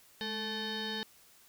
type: tone with frequency modulation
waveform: sine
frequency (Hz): 1753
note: A6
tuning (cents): -7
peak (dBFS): -34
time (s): 0.21-1.03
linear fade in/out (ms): 0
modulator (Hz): 655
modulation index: 4
effects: white hiss -61 dBFS RMS until 1.48 s